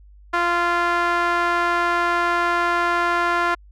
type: tone with band-pass filter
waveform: sawtooth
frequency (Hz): 346.6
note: F4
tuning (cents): -13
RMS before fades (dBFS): -20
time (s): 0.33-3.55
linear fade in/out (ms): 10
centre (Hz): 1300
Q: 2
effects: added 50 Hz sine -44 dBFS peak until 3.71 s